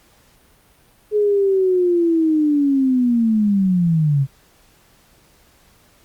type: linear sweep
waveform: sine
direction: down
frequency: 424.7 to 132.7 Hz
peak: -13 dBFS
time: 1.11-4.27 s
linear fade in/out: 50 ms
effects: pink hiss -54 dBFS RMS until 6.04 s + Opus 48 kbps